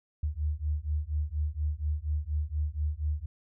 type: beating tone pair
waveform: sine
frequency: 73.42 / 77.62 Hz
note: D2 / D#2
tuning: 0 / -4 cents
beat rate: 4.2 Hz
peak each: -31 dBFS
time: 0.23-3.26 s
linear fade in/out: 5 ms
effects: none